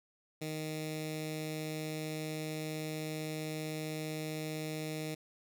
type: tone with notch filter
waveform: 10% pulse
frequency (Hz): 155.56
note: D#3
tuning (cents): 0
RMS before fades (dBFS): -39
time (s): 0.41-5.15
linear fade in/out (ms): 10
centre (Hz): 1000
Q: 0.77
effects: none